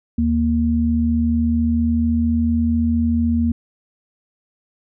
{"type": "tone pair together", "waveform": "sine", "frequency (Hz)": [77.78, 233.5], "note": ["D#2", "A#3"], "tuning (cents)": [0, 3], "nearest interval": "octave + perfect fifth", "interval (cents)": 1903, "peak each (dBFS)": [-20, -16], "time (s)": [0.18, 3.52], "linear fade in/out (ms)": 5, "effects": []}